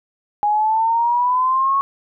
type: exponential sweep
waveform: sine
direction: up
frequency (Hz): 825 to 1108.7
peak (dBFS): -14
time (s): 0.43-1.81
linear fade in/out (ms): 0
effects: none